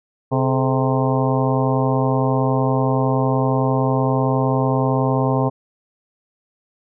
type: harmonic tone with a mistuned harmonic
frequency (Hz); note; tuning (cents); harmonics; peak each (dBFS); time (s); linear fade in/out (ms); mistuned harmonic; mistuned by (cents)
130.81; C3; 0; 1 / 2 / 3 / 4 / 5 / 6 / 7 / 8; -19 / -22 / -24 / -25 / -26 / -27 / -27 / -28; 0.31-5.5; 20; 3; +130
effects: none